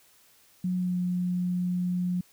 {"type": "tone with pitch glide", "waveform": "sine", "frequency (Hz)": [181.9, 179.29], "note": ["F#3", "F3"], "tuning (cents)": [-29, 46], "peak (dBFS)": -25, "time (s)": [0.64, 2.21], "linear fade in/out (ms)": 5, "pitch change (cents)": -25, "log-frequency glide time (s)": [0.76, 0.96], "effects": ["white hiss -60 dBFS RMS until 2.32 s"]}